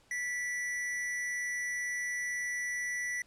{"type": "tone with amplitude modulation", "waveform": "square", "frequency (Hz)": 1963, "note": "B6", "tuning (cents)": -11, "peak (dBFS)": -32, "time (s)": [0.11, 3.22], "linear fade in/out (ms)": 2, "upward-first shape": "sine", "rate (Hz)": 249, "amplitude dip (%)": 30, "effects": ["pink hiss -65 dBFS RMS until 3.26 s", "low-pass 9000 Hz 12 dB/octave"]}